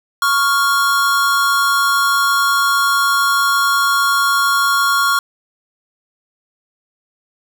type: tone pair together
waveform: square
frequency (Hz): 1111.2 / 1400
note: C#6 / F6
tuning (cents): +4 / +4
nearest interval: major third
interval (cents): 400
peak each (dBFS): -16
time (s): 0.22-5.19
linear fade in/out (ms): 2
effects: none